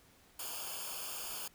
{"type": "noise with comb filter", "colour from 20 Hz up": "white", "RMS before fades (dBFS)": -42, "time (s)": [0.39, 1.48], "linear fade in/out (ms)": 5, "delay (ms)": 0.51, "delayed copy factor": -0.9, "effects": ["pink hiss -64 dBFS RMS until 1.54 s"]}